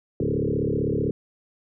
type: tone with frequency modulation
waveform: sine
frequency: 277.2 Hz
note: C#4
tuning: in tune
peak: -21 dBFS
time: 0.2-1.11 s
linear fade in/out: 2 ms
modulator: 35.7 Hz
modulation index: 5.3
effects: none